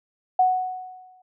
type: tone with exponential decay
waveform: sine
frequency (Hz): 740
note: F#5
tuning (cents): 0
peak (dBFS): -13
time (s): 0.39-1.22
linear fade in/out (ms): 5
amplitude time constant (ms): 180
effects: none